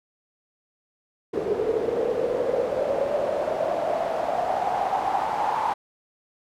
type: noise with band-pass filter sweep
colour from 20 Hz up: pink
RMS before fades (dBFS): -25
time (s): 1.33-5.74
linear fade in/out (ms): 10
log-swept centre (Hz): 420 to 890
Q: 7.9
effects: none